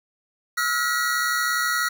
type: tone cluster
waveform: square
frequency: 1296 / 1428 / 1926 / 4361 Hz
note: E6 / F6 / B6 / C#8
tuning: -30 / +38 / -44 / -29 cents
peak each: -28 / -26 / -26 / -34 dBFS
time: 0.57-1.89 s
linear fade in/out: 10 ms
effects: 9-bit